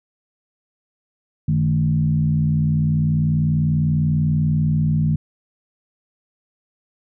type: tone with frequency modulation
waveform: sine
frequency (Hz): 153.4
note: D#3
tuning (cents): -24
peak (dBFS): -15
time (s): 1.48-5.16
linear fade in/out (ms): 5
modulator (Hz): 60.3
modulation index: 0.87
effects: none